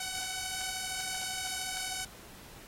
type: beating tone pair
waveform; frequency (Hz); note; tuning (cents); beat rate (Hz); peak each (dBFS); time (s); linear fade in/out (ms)
5% pulse; 740 / 753; F#5 / F#5; 0 / +30; 13; -29 / -24; 0-2.05; 5
effects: pink hiss -52 dBFS RMS until 2.67 s + AAC 48 kbps